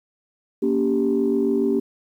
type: chord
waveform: sine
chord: G diminished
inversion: first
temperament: just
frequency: 235.2 / 282.2 / 392 Hz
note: Bb3 / Db4 / G4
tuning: +16 / +31 / 0 cents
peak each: -22 / -22 / -20 dBFS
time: 0.62-1.8 s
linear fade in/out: 10 ms
effects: tanh soft clip ceiling -10 dBFS + 9-bit